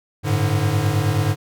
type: chord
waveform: square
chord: G suspended second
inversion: none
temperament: equal with one note detuned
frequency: 98 / 107.36 / 146.83 Hz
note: G2 / A2 / D3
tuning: 0 / -42 / 0 cents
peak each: -23 / -21 / -23 dBFS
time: 0.23-1.36 s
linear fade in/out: 50 ms
effects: none